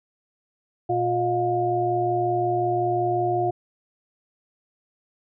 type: harmonic tone with a mistuned harmonic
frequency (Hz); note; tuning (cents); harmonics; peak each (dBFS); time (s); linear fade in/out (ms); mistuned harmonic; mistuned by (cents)
118.6; A#2; +30; 1 / 3 / 5 / 6; -30 / -24 / -34 / -23; 0.89-3.51; 10; 5; +94
effects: none